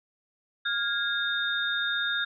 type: tone cluster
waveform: sine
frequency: 1408 / 1643 / 3668 Hz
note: F6 / G#6 / A#7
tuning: +14 / -19 / -29 cents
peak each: -30 dBFS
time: 0.65-2.25 s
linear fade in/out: 10 ms
effects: none